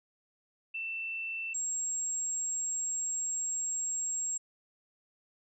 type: tone pair in turn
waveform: sine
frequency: 2674 / 7563 Hz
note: E7 / A#8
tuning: +24 / +24 cents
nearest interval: octave + tritone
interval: 1800 cents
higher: second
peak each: -34 / -31 dBFS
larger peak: second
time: 0.74-1.54 / 1.54-4.38 s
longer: second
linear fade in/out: 10 ms
effects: none